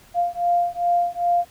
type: beating tone pair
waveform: sine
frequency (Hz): 697 / 699.5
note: F5 / F5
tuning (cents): -4 / +3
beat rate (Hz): 2.5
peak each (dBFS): -21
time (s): 0.14-1.45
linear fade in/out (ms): 50
effects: pink hiss -51 dBFS RMS until 1.5 s